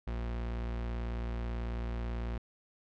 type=tone; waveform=40% pulse; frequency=58.27 Hz; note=A#1; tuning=in tune; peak=-33 dBFS; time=0.07-2.38 s; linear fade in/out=5 ms; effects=low-pass 3000 Hz 12 dB/octave